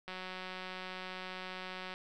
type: click train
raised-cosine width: 0.3 ms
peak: -27 dBFS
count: 345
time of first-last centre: 0.08-1.939 s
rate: 185 Hz
effects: none